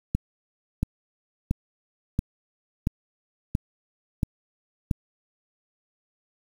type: click train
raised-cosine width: 5 ms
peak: -10 dBFS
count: 8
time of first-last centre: 0.15-4.912 s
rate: 1.47 Hz
effects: 7-bit